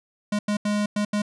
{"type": "tone bursts at uneven times", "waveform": "square", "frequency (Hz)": 207.7, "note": "G#3", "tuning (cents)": 0, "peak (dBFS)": -22, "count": 5, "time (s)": [[0.32, 0.39], [0.48, 0.57], [0.65, 0.86], [0.96, 1.05], [1.13, 1.22]], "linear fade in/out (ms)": 5, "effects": ["resampled to 22050 Hz"]}